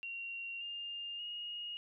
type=tone with pitch steps; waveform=sine; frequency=2754 / 2810 / 2868 Hz; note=F7 / F7 / F7; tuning=-25 / +10 / +45 cents; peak=-40 dBFS; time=0.03-1.77 s; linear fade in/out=0 ms; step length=580 ms; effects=none